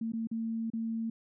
sine tone with dropouts, 226.1 Hz, A3, 47 cents sharp, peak -31 dBFS, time 0.01-1.1 s, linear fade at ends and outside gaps 5 ms, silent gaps 0.121-0.134 / 0.272-0.313 / 0.702-0.734 s, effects none

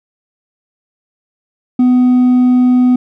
sine tone with hard clipping, 250 Hz, B3, 21 cents sharp, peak -7 dBFS, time 1.79-2.96 s, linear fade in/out 5 ms, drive 2 dB, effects none

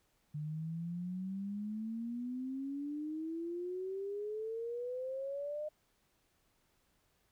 sine exponential sweep, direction up, 147.9 to 613 Hz, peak -37 dBFS, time 0.34-5.69 s, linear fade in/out 10 ms, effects pink hiss -75 dBFS RMS until 7.31 s

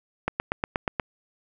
click train, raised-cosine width 0.5 ms, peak -9 dBFS, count 7, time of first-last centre 0.28-0.998 s, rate 8.36 Hz, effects none

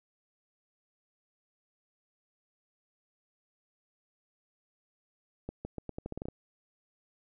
accelerating click train, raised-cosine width 2 ms, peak -24 dBFS, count 11, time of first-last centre 5.49-6.285 s, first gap 160 ms, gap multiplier 0.83, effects none

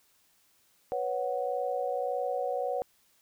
sine chord, B suspended second, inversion none, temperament just, 493.9 / 555.6 / 740.8 Hz, B4 / C#5 / F#5, 0 / +4 / +2 cents, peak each -33 dBFS, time 0.92-2.82 s, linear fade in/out 0 ms, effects white hiss -67 dBFS RMS until 3.21 s

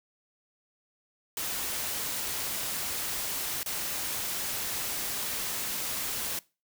white noise with dropouts, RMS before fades -33 dBFS, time 1.37-6.39 s, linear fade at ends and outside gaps 2 ms, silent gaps 3.631-3.66 s, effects noise-tail reverb RT60 0.3 s tail -22 dB re dry

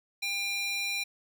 square tone with high-pass filter, 799 Hz, G5, 33 cents sharp, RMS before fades -32 dBFS, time 0.22-1.04 s, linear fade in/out 10 ms, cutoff 2900 Hz, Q 4.4, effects none

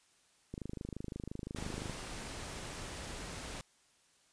click train, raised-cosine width 3 ms, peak -28 dBFS, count 36, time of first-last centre 0.54-1.897 s, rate 25.8 Hz
pink noise, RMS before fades -44 dBFS, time 1.56-3.61 s, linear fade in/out 0 ms
effects white hiss -69 dBFS RMS until 4.32 s + resampled to 22050 Hz

